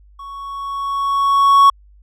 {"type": "tone with level ramp", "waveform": "triangle", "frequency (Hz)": 1112, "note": "C#6", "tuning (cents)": 5, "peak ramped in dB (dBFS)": [-29, -3], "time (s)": [0.19, 1.7], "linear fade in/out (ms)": 5, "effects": ["added 50 Hz sine -44 dBFS peak until 2.02 s"]}